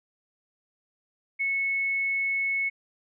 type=tone; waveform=sine; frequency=2200 Hz; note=C#7; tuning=14 cents flat; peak=-24 dBFS; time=1.39-2.7 s; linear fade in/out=20 ms; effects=none